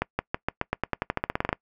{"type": "accelerating click train", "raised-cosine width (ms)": 0.5, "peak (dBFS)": -9, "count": 18, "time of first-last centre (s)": [0.02, 1.529], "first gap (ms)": 170, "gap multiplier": 0.91, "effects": ["noise-tail reverb RT60 0.1 s tail -24 dB re dry"]}